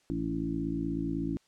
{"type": "harmonic tone with a mistuned harmonic", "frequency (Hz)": 56.2, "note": "A1", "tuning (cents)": 37, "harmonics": [1, 2, 3, 4, 5, 6], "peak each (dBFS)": [-40, -43, -36, -41, -33, -36], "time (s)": [0.1, 1.37], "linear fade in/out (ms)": 0, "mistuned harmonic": 6, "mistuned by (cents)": -35, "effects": ["white hiss -68 dBFS RMS until 1.47 s", "low-pass 7000 Hz 12 dB/octave"]}